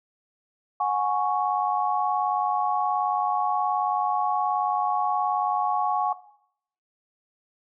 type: chord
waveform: sine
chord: F# suspended second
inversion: none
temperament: equal with one note detuned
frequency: 731.9 / 830.6 / 1108.7 Hz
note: F#5 / G#5 / C#6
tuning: -19 / 0 / 0 cents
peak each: -27 / -25 / -26 dBFS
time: 0.8-6.13 s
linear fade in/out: 5 ms
effects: noise-tail reverb RT60 0.7 s tail -17 dB re dry